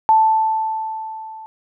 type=tone with level ramp; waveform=sine; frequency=880 Hz; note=A5; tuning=in tune; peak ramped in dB=-8 to -33 dBFS; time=0.09-1.46 s; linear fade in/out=0 ms; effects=none